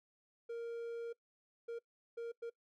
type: tone bursts at uneven times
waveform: triangle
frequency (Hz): 466.2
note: A#4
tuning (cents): 0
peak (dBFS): -38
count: 4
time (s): 0.49-1.13 / 1.68-1.79 / 2.17-2.32 / 2.42-2.5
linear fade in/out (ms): 10
effects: noise-tail reverb RT60 0.1 s tail -23 dB re dry